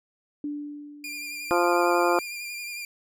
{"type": "tone with exponential decay", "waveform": "sine", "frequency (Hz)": 292.8, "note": "D4", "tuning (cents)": -5, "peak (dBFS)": -27, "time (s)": [0.44, 1.87], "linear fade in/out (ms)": 2, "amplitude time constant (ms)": 310}
{"type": "tone with vibrato", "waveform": "sawtooth", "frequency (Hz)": 2400, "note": "D7", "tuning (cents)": 37, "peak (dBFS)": -30, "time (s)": [1.04, 2.85], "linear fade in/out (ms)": 2, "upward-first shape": "sine", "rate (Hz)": 11, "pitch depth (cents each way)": 28}
{"type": "harmonic tone", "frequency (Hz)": 174.5, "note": "F3", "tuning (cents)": -1, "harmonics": [2, 3, 4, 5, 6, 7, 8], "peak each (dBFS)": [-24, -26, -27, -28, -29, -29, -30], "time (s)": [1.51, 2.19], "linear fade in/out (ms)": 0}
{"effects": []}